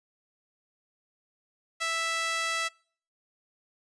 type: tone with high-pass filter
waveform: sawtooth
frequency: 659.3 Hz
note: E5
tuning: in tune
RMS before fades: -30 dBFS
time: 1.8-2.69 s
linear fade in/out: 20 ms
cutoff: 1600 Hz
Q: 1.2
effects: noise-tail reverb RT60 0.5 s tail -26 dB re dry + resampled to 22050 Hz